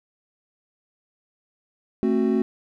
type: chord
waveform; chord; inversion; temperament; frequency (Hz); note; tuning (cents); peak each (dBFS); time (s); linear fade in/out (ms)
triangle; F# diminished; first; just; 222 / 266.4 / 370; A3 / C4 / F#4; +16 / +31 / 0; -20 / -22 / -21; 2.03-2.42; 0
effects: none